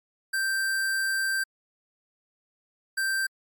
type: tone pair in turn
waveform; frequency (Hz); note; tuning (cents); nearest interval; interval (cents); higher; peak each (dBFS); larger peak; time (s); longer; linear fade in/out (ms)
square; 1568 / 1568; G6 / G6; 0 / 0; unison; 0; neither; -25; neither; 0.33-1.44 / 2.97-3.27; first; 10
effects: MP3 96 kbps